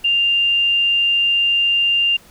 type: tone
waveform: sine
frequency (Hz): 2794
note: F7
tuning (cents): 0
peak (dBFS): -13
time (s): 0.04-2.17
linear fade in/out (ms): 10
effects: pink hiss -47 dBFS RMS until 2.3 s